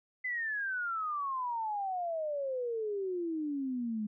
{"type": "exponential sweep", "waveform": "sine", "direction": "down", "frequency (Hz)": [2037, 207.7], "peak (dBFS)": -32, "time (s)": [0.24, 4.07], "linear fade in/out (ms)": 10, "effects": []}